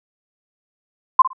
sine tone with echo, 1042 Hz, C6, 7 cents flat, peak -4 dBFS, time 1.19-1.22 s, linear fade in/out 5 ms, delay 56 ms, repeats 2, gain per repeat -14 dB, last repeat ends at 1.332 s, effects none

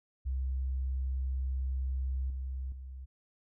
sine tone with level steps, 65.41 Hz, C2, in tune, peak -30 / -34 / -41 dBFS, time 0.25-3.06 s, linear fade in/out 20 ms, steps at 2.3 / 2.72 s, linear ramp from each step 2 ms, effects none

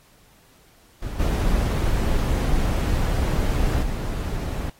brown noise with level steps, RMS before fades -30 / -21 / -26 dBFS, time 1.02-4.7 s, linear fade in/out 5 ms, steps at 1.19 / 3.82 s, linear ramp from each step 10 ms, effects pink hiss -56 dBFS RMS until 4.79 s + AAC 48 kbps

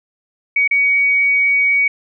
sine tone with dropouts, 2252 Hz, C#7, 27 cents sharp, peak -11 dBFS, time 0.56-1.88 s, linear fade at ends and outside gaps 5 ms, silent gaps 0.677-0.71 s, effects none

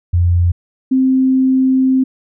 sine tone pair in turn, 87.31 / 261.6 Hz, F2 / C4, 0 / 0 cents, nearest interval octave + perfect fifth, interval 1900 cents, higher second, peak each -9 dBFS, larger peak neither, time 0.13-0.52 / 0.91-2.04 s, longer second, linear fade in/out 10 ms, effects none

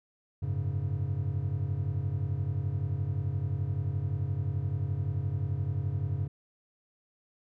triangle chord, F# suspended second, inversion none, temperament just, 92.5 / 104.06 / 138.75 Hz, F#2 / G#2 / C#3, 0 / +4 / +2 cents, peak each -31 dBFS, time 0.42-6.28 s, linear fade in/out 10 ms, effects none

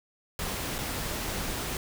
pink noise with dropouts, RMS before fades -33 dBFS, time 0.39-1.77 s, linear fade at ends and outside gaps 1 ms, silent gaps 0.783-0.787 s, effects none

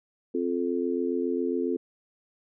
sine chord, F major, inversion second, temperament just, 261.9 / 349.2 / 436.5 Hz, C4 / F4 / A4, +2 / 0 / -14 cents, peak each -29 / -29 / -30 dBFS, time 0.34-1.77 s, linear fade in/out 10 ms, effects none

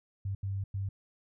sine tone bursts at uneven times, 98 Hz, G2, in tune, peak -31 dBFS, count 3, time 0.25-0.35 / 0.43-0.64 / 0.74-0.89 s, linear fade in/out 5 ms, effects none

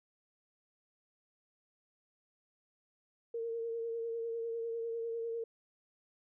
sine tone with vibrato, 460.1 Hz, A#4, 23 cents flat, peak -35 dBFS, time 3.34-5.44 s, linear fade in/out 5 ms, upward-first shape sine, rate 10 Hz, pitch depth 24 cents each way, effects none

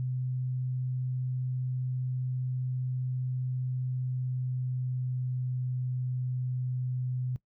sine tone with pitch glide, 127.5 to 126.55 Hz, C3 to B2, -44 to +43 cents, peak -29 dBFS, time 0-7.36 s, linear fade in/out 0 ms, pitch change -13 cents, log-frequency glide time 3.96-5.63 s, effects noise-tail reverb RT60 0.1 s tail -19 dB re dry

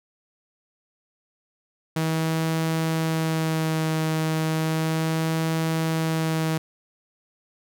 sawtooth tone with vibrato, 160 Hz, D#3, 49 cents sharp, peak -18 dBFS, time 1.96-6.58 s, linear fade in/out 5 ms, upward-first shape sine, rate 0.34 Hz, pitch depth 17 cents each way, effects none

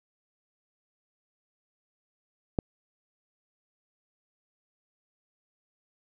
click, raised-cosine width 2 ms, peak -12 dBFS, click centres 2.588 s, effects none

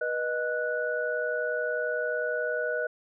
sine tone cluster, 486.8 / 618 / 1475 Hz, B4 / D#5 / F#6, -25 / -12 / -6 cents, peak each -31 dBFS, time 0.01-2.87 s, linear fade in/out 5 ms, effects none

